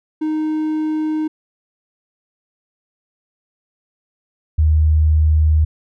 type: tone pair in turn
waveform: triangle / sine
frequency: 310.2 / 77.55 Hz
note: D#4 / D#2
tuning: -5 / -5 cents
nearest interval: 2 octaves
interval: 2400 cents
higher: first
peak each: -15 / -10 dBFS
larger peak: second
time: 0.21-1.28 / 4.58-5.65 s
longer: neither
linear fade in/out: 10 ms
effects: none